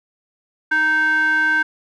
square tone with band-pass filter, 311.3 Hz, D#4, 1 cent sharp, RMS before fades -17 dBFS, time 0.71-1.63 s, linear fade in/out 10 ms, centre 1500 Hz, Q 8, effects none

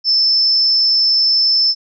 sine tone with amplitude modulation, 5274 Hz, E8, in tune, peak -8 dBFS, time 0.04-1.75 s, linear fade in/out 50 ms, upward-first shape sine, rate 231 Hz, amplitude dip 50%, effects none

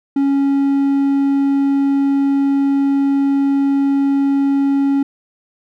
triangle tone, 277.2 Hz, C#4, in tune, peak -10 dBFS, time 0.16-5.03 s, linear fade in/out 5 ms, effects none

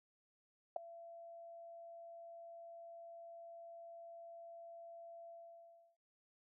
sine tone with ADSR envelope, 675 Hz, E5, 41 cents sharp, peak -30 dBFS, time 0.76-5.97 s, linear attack 4 ms, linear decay 5 ms, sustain -21 dB, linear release 680 ms, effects none

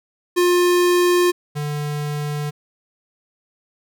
square tone pair in turn, 354.6 / 147.72 Hz, F4 / D3, +26 / +10 cents, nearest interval octave + minor third, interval 1516 cents, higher first, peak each -14 / -23 dBFS, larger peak first, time 0.36-1.32 / 1.55-2.51 s, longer neither, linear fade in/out 20 ms, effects none

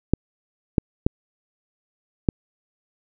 clicks, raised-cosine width 3 ms, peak -3 dBFS, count 4, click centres 0.136 / 0.782 / 1.065 / 2.288 s, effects none

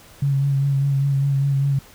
sine tone with vibrato, 138.59 Hz, C#3, in tune, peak -16 dBFS, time 0.22-1.79 s, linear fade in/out 5 ms, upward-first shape sine, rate 5 Hz, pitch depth 27 cents each way, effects pink hiss -47 dBFS RMS until 1.94 s

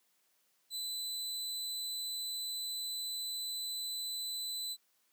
sawtooth tone, 4007 Hz, B7, 24 cents sharp, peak -34 dBFS, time 0.7-4.77 s, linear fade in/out 50 ms, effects white hiss -74 dBFS RMS until 5.12 s + high-pass 200 Hz 12 dB/octave

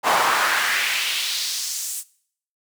brown noise with high-pass filter sweep, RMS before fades -22 dBFS, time 0.03-2.04 s, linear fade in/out 50 ms, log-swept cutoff 780 to 8900 Hz, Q 1.9, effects noise-tail reverb RT60 0.6 s tail -21 dB re dry

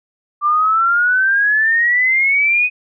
sine exponential sweep, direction up, 1174.7 to 2514 Hz, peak -11 dBFS, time 0.41-2.7 s, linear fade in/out 50 ms, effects none

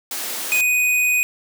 white high-pass noise, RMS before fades -27 dBFS, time 0.11-0.61 s, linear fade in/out 2 ms, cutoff 230 Hz, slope 24 dB/octave
square tone, 2489 Hz, D#7, in tune, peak -16 dBFS, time 0.52-1.23 s, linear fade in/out 0 ms
effects none

